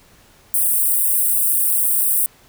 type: high-pass noise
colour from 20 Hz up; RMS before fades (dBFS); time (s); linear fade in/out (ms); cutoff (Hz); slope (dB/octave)
white; -17; 0.54-2.26; 0; 8300; 96
effects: pink hiss -51 dBFS RMS until 2.48 s